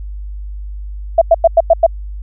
sine tone bursts, 665 Hz, E5, 15 cents sharp, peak -3 dBFS, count 6, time 1.18-1.865 s, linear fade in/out 5 ms, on 35 ms, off 95 ms, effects added 50 Hz sine -23 dBFS peak until 2.22 s

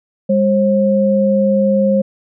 sine tone pair together, 202.1 / 536.3 Hz, G#3 / C5, -47 / +43 cents, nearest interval octave + perfect fourth, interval 1690 cents, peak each -13 dBFS, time 0.29-2.02 s, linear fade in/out 10 ms, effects none

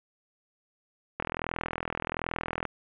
click train, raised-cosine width 0.5 ms, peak -15 dBFS, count 61, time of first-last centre 1.2-2.653 s, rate 41.3 Hz, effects resampled to 8000 Hz + 9-bit

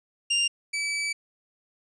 sawtooth tone pair in turn, 2794 / 2301 Hz, F7 / D7, 0 / -36 cents, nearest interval minor third, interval 336 cents, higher first, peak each -18 / -23 dBFS, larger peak first, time 0.3-0.48 / 0.73-1.13 s, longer second, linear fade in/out 10 ms, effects resampled to 22050 Hz

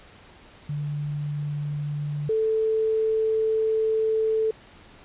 sine tone pair in turn, 146.83 / 440 Hz, D3 / A4, 0 / 0 cents, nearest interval octave + perfect fifth, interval 1900 cents, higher second, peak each -26 / -20 dBFS, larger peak second, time 0.69-2.29 / 2.29-4.51 s, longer second, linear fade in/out 5 ms, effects pink hiss -50 dBFS RMS until 5.04 s + resampled to 8000 Hz

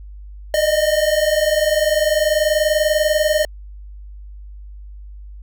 square tone pair together, 602 / 622.2 Hz, D5 / D#5, +43 / 0 cents, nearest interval minor second, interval 57 cents, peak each -18 dBFS, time 0.54-3.45 s, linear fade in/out 2 ms, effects added 50 Hz sine -33 dBFS peak until 5.42 s

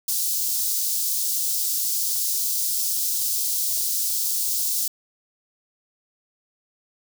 white high-pass noise, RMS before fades -24 dBFS, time 0.08-4.88 s, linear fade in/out 5 ms, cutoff 4600 Hz, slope 24 dB/octave, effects none

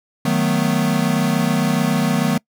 square chord, B dominant seventh, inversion first, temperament equal, 155.56 / 185 / 220 / 246.9 Hz, D#3 / F#3 / A3 / B3, 0 / 0 / 0 / 0 cents, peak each -22 dBFS, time 0.25-2.38 s, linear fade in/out 5 ms, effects noise-tail reverb RT60 0.1 s tail -25 dB re dry

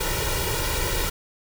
pink noise with comb filter, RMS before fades -25 dBFS, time 0-1.1 s, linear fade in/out 10 ms, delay 2.1 ms, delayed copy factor +0.85, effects none

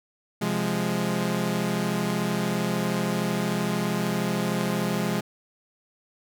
sawtooth chord, F minor, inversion second, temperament equal, 130.81 / 174.61 / 207.7 Hz, C3 / F3 / Ab3, 0 / 0 / 0 cents, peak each -28 / -24 / -23 dBFS, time 0.41-5.21 s, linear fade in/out 10 ms, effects none

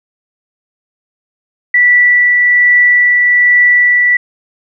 sine tone with tremolo, 1961 Hz, B6, 13 cents flat, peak -4 dBFS, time 1.74-4.17 s, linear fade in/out 5 ms, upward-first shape triangle, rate 1.2 Hz, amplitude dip 25%, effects none

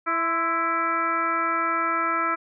harmonic tone with a mistuned harmonic, 330.8 Hz, E4, 6 cents sharp, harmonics 1 / 2 / 3 / 4 / 5 / 6 / 7, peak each -33 / -34 / -31 / -23 / -33 / -34 / -34 dBFS, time 0.06-2.36 s, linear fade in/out 20 ms, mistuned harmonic 3, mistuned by +52 cents, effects none

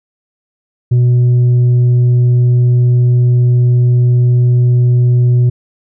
sine tone with tanh clipping, 122.7 Hz, B2, 11 cents flat, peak -7 dBFS, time 0.91-5.5 s, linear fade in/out 10 ms, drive 3 dB, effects none

